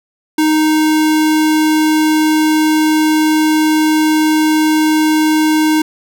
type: tone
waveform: square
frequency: 310.5 Hz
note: D#4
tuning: 3 cents flat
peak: -10 dBFS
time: 0.38-5.82 s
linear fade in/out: 5 ms
effects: none